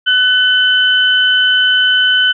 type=tone pair together; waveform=sine; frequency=1500 / 3030 Hz; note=F#6 / F#7; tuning=+23 / +40 cents; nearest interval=octave; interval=1217 cents; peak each=-11 / -11 dBFS; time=0.06-2.33 s; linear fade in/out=20 ms; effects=none